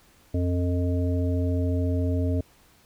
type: harmonic tone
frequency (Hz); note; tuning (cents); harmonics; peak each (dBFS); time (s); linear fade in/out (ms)
88.6; F2; +25; 1 / 3 / 5 / 7; -23 / -28 / -34 / -35; 0.34-2.41; 5
effects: pink hiss -58 dBFS RMS until 2.85 s

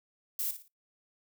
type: noise with echo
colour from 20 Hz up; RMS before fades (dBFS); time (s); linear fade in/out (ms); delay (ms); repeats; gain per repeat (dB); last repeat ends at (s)
violet; -33; 0.39-0.51; 2; 57; 3; -10; 0.681
effects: noise-tail reverb RT60 0.2 s tail -24 dB re dry

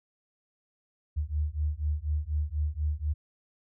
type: beating tone pair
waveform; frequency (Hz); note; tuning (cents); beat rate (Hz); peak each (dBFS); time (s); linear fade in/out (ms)
sine; 73.42 / 77.52; D2 / D#2; 0 / -6; 4.1; -30 / -30; 1.16-3.14; 20
effects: none

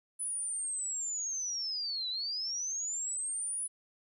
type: linear two-way sweep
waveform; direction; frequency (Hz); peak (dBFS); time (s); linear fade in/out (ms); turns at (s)
sine; down then up; 10040 to 3900 to 10040; -33; 0.19-3.68; 20; 2.09
effects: 12-bit

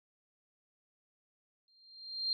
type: tone with exponential growth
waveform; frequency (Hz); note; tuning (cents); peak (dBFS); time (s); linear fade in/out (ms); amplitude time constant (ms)
sine; 4186; C8; 0; -28; 1.68-2.33; 1; 140
effects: none

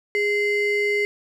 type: ring-modulated tone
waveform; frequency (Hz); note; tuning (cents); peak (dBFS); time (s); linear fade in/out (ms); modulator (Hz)
triangle; 1244.5; D#6; 0; -14; 0.15-1.05; 0; 832
effects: none

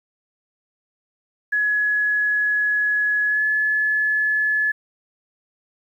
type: tone with pitch glide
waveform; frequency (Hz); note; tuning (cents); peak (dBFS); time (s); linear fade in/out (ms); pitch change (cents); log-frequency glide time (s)
sine; 1689 to 1715.5; G#6 to A6; +29 to -44; -17; 1.52-4.72; 10; +27; 3.27-3.43
effects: 9-bit

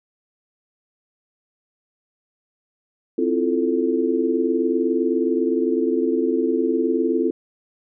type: chord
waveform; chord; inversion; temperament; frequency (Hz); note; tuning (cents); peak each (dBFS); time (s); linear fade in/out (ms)
sine; F major seventh; second; equal; 261.6 / 329.6 / 349.2 / 440; C4 / E4 / F4 / A4; 0 / 0 / 0 / 0; -23; 3.18-7.31; 5
effects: none

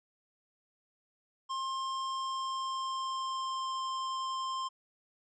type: tone with pitch glide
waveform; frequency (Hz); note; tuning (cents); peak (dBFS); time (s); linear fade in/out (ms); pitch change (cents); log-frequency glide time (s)
square; 1061 to 1051.8; C6 to C6; +24 to +9; -34; 1.49-4.69; 20; -15; 2.13-3.83
effects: resampled to 16000 Hz

